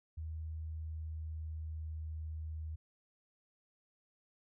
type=tone with pitch glide; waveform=sine; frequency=79.3 to 78.66 Hz; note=D#2 to D#2; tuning=+33 to +19 cents; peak=-39 dBFS; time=0.17-2.76 s; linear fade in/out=10 ms; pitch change=-14 cents; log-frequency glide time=0.36-1.97 s; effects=none